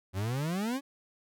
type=exponential sweep; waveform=40% pulse; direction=up; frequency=89.8 to 287 Hz; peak=-29 dBFS; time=0.13-0.81 s; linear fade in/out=50 ms; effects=none